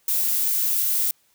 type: noise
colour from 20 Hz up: violet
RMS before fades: -22 dBFS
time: 0.08-1.11 s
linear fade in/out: 2 ms
effects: white hiss -63 dBFS RMS until 1.34 s